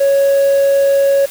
triangle tone, 554.4 Hz, C#5, in tune, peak -6 dBFS, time 0-1.26 s, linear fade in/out 10 ms, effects tanh soft clip ceiling -3 dBFS + white hiss -32 dBFS RMS until 1.3 s

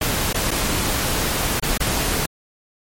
pink noise with dropouts, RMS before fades -21 dBFS, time 0.01-2.26 s, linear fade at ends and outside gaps 5 ms, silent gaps 0.329-0.343 / 0.508-0.513 / 1.599-1.624 / 1.777-1.802 s, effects MP3 64 kbps

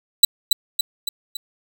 sawtooth tone with echo, 3951 Hz, B7, in tune, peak -3 dBFS, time 0.23-0.25 s, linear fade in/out 5 ms, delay 280 ms, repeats 4, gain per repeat -5 dB, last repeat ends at 1.37 s, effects none

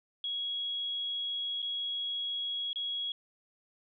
sine tone with dropouts, 3322 Hz, G#7, in tune, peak -32 dBFS, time 0.24-3.12 s, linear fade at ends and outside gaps 2 ms, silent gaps 1.62-1.626 / 2.731-2.758 s, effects none

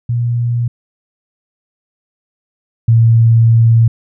sine tone pair in turn, 119.3 / 114.71 Hz, A#2 / A#2, +41 / -27 cents, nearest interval minor second, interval 68 cents, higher first, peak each -12 / -5 dBFS, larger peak second, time 0.09-0.68 / 2.88-3.88 s, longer second, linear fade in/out 5 ms, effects none

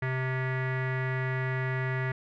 square tone with low-pass filter, 129.9 Hz, C3, 12 cents flat, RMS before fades -30 dBFS, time 0.02-2.12 s, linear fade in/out 5 ms, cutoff 1900 Hz, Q 5.7, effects none

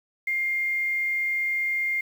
sine tone with quantisation, 2115 Hz, C7, 18 cents sharp, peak -23 dBFS, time 0.27-2.01 s, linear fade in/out 5 ms, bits 8, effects none

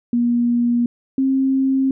sine tone pair in turn, 239 / 266.9 Hz, A#3 / C4, +43 / +35 cents, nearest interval major second, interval 192 cents, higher second, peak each -14 dBFS, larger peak neither, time 0.13-0.86 / 1.18-1.91 s, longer neither, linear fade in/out 2 ms, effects none

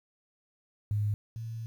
sine tone pair in turn, 104.4 / 113.66 Hz, G#2 / A#2, +10 / -43 cents, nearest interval minor second, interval 147 cents, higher second, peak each -26 / -35 dBFS, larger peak first, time 0.91-1.14 / 1.36-1.66 s, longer second, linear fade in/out 0 ms, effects 10-bit

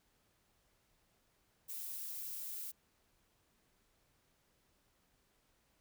violet noise, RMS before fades -44 dBFS, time 1.68-2.72 s, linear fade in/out 20 ms, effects pink hiss -75 dBFS RMS until 5.8 s

